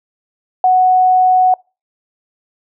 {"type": "tone", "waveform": "sine", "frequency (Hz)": 740, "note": "F#5", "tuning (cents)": 0, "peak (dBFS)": -7, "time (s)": [0.64, 1.54], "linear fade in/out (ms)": 2, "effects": ["noise-tail reverb RT60 0.3 s tail -26 dB re dry"]}